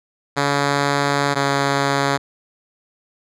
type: tone pair in turn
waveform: 5% pulse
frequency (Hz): 141.9 / 139.7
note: C#3 / C#3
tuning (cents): +41 / +14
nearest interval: unison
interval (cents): 27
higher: first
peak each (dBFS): -5 / -5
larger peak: neither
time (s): 0.36-1.35 / 1.35-2.18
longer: first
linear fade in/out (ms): 20
effects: low-pass 7000 Hz 12 dB/octave